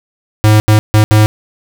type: tone bursts at uneven times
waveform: square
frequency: 107.1 Hz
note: A2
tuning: 46 cents flat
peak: -5 dBFS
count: 4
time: 0.44-0.6 / 0.68-0.79 / 0.94-1.04 / 1.11-1.26 s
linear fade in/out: 0 ms
effects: none